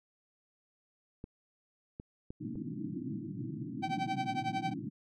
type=clicks; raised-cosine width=3 ms; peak=-29 dBFS; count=4; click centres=1.241 / 1.999 / 2.305 / 2.556 s
type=band-pass noise; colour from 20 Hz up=white; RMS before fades=-39 dBFS; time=2.4-4.9 s; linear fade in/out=20 ms; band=110 to 330 Hz; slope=96 dB/octave
type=tone with tremolo; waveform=45% pulse; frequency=772 Hz; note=G5; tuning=27 cents flat; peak=-29 dBFS; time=3.82-4.74 s; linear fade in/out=20 ms; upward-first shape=triangle; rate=11 Hz; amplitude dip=100%
effects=low-pass 4000 Hz 12 dB/octave + MP3 96 kbps